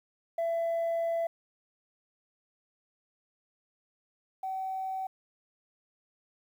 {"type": "tone pair in turn", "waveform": "sine", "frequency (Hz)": [669, 761.4], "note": ["E5", "F#5"], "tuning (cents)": [25, 49], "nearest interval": "major second", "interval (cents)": 224, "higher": "second", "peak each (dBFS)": [-25, -31], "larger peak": "first", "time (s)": [[0.38, 1.27], [4.43, 5.07]], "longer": "first", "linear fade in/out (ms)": 5, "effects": ["tanh soft clip ceiling -26 dBFS", "10-bit"]}